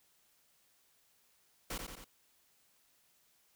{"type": "noise with echo", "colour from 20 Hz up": "pink", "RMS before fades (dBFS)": -40, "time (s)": [1.7, 1.78], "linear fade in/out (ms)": 5, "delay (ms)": 88, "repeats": 3, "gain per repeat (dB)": -4, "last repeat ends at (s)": 2.044, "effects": ["white hiss -71 dBFS RMS until 3.55 s"]}